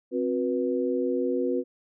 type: tone cluster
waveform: sine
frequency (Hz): 262.8 / 362.5 / 488.7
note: C4 / F#4 / B4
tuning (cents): +8 / -35 / -18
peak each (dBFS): -28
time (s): 0.11-1.64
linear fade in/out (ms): 50
effects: none